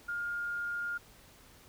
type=tone; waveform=sine; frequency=1414 Hz; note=F6; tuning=21 cents sharp; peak=-33 dBFS; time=0.08-0.98 s; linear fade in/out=10 ms; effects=pink hiss -58 dBFS RMS until 1.68 s